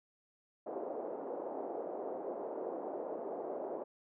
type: band-pass noise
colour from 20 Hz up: pink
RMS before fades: -41 dBFS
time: 0.66-3.84 s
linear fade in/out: 10 ms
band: 360 to 710 Hz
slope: 24 dB/octave
effects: none